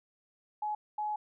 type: tone bursts at uneven times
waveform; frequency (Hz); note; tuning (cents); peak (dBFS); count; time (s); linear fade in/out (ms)
sine; 845; G#5; +30; -31; 2; 0.62-0.75 / 0.98-1.16; 5
effects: none